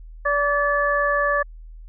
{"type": "harmonic tone", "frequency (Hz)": 577, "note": "D5", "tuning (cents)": -31, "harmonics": [1, 2, 3], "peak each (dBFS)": [-22, -22, -22], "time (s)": [0.25, 1.43], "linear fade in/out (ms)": 10, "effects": ["added 40 Hz sine -37 dBFS peak until 1.88 s"]}